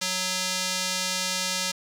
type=tone with band-pass filter; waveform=square; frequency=185 Hz; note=F#3; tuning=in tune; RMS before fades=-28 dBFS; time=0.01-1.72 s; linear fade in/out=10 ms; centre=5400 Hz; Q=1.2; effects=none